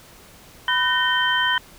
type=tone cluster; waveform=sine; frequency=996 / 1518 / 1839 / 3101 Hz; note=B5 / F#6 / A#6 / G7; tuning=+14 / +44 / -24 / -19 cents; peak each=-23 dBFS; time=0.68-1.58 s; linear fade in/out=2 ms; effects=pink hiss -47 dBFS RMS until 1.78 s